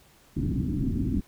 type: low-pass noise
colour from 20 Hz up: white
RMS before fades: -27 dBFS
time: 0.36-1.21 s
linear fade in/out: 10 ms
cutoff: 300 Hz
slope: 48 dB/octave
effects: pink hiss -58 dBFS RMS until 1.27 s